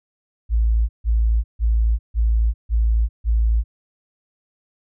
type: tone bursts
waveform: sine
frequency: 55.8 Hz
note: A1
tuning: 25 cents sharp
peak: -14 dBFS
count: 6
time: 0.49-3.64 s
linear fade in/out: 50 ms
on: 400 ms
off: 150 ms
effects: none